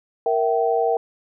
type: chord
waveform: sine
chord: E diminished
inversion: second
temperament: equal with one note detuned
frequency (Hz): 466.2 / 659.3 / 770.5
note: Bb4 / E5 / G5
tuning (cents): 0 / 0 / -30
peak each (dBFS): -20 / -23 / -22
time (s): 0.26-0.97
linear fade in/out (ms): 2
effects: none